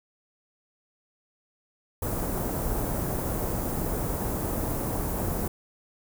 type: band-stop noise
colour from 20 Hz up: pink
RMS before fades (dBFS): -29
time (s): 2.02-5.48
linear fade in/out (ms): 5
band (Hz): 850 to 13000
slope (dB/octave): 12
effects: none